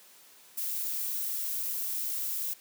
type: noise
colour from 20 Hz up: violet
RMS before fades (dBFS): -33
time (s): 0.57-2.54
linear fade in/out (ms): 10
effects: white hiss -56 dBFS RMS until 2.6 s + high-pass 200 Hz 12 dB/octave